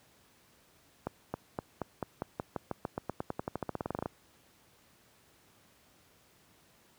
accelerating click train, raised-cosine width 1 ms, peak -19 dBFS, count 27, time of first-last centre 1.07-4.059 s, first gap 270 ms, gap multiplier 0.92, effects pink hiss -64 dBFS RMS until 6.98 s + high-pass 80 Hz 12 dB/octave

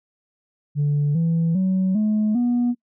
sine tone with pitch steps, 145.8 / 165.56 / 187.99 / 213.5 / 242.4 Hz, D3 / E3 / F#3 / G#3 / B3, -12 / +8 / +28 / +48 / -32 cents, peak -15 dBFS, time 0.75-2.75 s, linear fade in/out 50 ms, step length 400 ms, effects noise-tail reverb RT60 0.1 s tail -25 dB re dry + tanh soft clip ceiling -15 dBFS

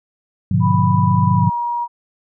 sine chord, G# diminished seventh, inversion none, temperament just, 103.83 / 124.59 / 149.51 / 179.41 Hz, G#2 / B2 / D3 / F3, 0 / +16 / +31 / +47 cents, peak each -17 / -19 / -19 / -17 dBFS, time 0.51-1.5 s, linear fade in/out 5 ms
sine tone with pitch glide, 987.8 to 953.6 Hz, B5 to A#5, 0 to +39 cents, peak -18 dBFS, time 0.6-1.88 s, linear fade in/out 50 ms, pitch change -61 cents, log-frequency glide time 1.33-1.5 s
effects none

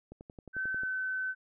click train, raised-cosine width 2 ms, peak -33 dBFS, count 9, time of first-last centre 0.12-0.834 s, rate 11.2 Hz
sine tone with pitch glide, 1533 to 1522.4 Hz, G6 to F#6, -39 to +49 cents, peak -31 dBFS, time 0.53-1.35 s, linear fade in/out 50 ms, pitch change -12 cents, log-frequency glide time 0.73-0.85 s
effects none

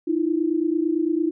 sine tone pair together, 310 / 338.9 Hz, D#4 / E4, -6 / +48 cents, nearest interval major second, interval 154 cents, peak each -22 / -22 dBFS, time 0.07-1.31 s, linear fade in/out 10 ms, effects none

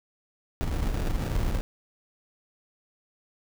brown noise with sample-and-hold, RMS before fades -27 dBFS, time 0.61-1.61 s, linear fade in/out 0 ms, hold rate 1050 Hz, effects none

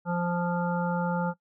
harmonic tone, 174.61 Hz, F3, in tune, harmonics 1 / 3 / 5 / 7 / 8, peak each -27 / -33 / -32 / -41 / -37 dBFS, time 0.05-1.34 s, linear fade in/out 50 ms, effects noise-tail reverb RT60 0.1 s tail -19 dB re dry

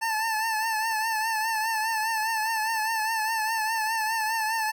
25% pulse tone with vibrato, 884 Hz, A5, 8 cents sharp, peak -21 dBFS, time 0.01-4.72 s, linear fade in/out 20 ms, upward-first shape triangle, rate 4.9 Hz, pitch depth 63 cents each way, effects none

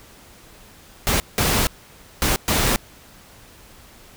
pink noise bursts at uneven times, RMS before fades -19 dBFS, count 4, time 1.07-1.2 / 1.38-1.67 / 2.22-2.36 / 2.48-2.76 s, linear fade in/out 0 ms, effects pink hiss -47 dBFS RMS until 4.16 s

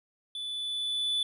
triangle tone with level ramp, 3478 Hz, A7, 21 cents flat, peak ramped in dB -33 to -24 dBFS, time 0.35-1.23 s, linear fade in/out 2 ms, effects resampled to 32000 Hz

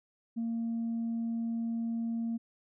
sine tone, 230 Hz, A#3, 23 cents flat, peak -29 dBFS, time 0.36-2.38 s, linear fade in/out 20 ms, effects tanh soft clip ceiling -28 dBFS

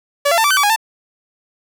sawtooth tone with pitch steps, 572 / 679 / 894 / 1162 / 1526 / 1146 / 825 / 891 Hz, D5 / F5 / A5 / D6 / G6 / D6 / G#5 / A5, -46 / -49 / +27 / -19 / -47 / -43 / -12 / +22 cents, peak -8 dBFS, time 0.25-0.762 s, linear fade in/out 10 ms, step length 64 ms, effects none

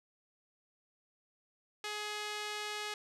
sawtooth tone with band-pass filter, 420 Hz, G#4, 19 cents sharp, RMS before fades -40 dBFS, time 1.84-2.94 s, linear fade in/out 2 ms, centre 3400 Hz, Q 0.69, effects resampled to 32000 Hz

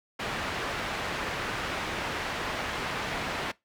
white low-pass noise, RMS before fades -33 dBFS, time 0.19-3.52 s, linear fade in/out 10 ms, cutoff 2100 Hz, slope 12 dB/octave, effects noise-tail reverb RT60 0.2 s tail -22 dB re dry

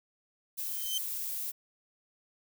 violet noise, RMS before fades -36 dBFS, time 0.57-1.52 s, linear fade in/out 20 ms
sawtooth tone with exponential growth, 3100 Hz, G7, 20 cents flat, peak -25 dBFS, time 0.63-0.98 s, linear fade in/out 5 ms, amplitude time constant 74 ms
effects none

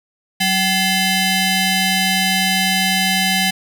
15% pulse ring-modulated tone, 952 Hz, A#5, 36 cents sharp, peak -5 dBFS, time 0.4-3.51 s, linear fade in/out 10 ms, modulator 1140 Hz, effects none

